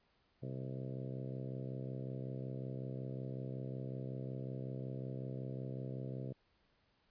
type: harmonic tone with a mistuned harmonic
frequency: 65.41 Hz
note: C2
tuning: in tune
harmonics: 2 / 3 / 4 / 5 / 6 / 7 / 8 / 9 / 10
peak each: -42 / -49 / -51 / -53 / -53 / -53 / -53 / -60 / -59 dBFS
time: 0.42-6.33 s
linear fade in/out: 10 ms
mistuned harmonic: 10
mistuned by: -19 cents
effects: pink hiss -75 dBFS RMS until 7.1 s + resampled to 11025 Hz